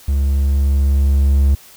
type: tone with level ramp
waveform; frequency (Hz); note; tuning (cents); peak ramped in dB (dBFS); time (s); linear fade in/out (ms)
triangle; 69.3; C#2; 0; -11 to -7; 0.08-1.55; 5
effects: white hiss -43 dBFS RMS until 1.76 s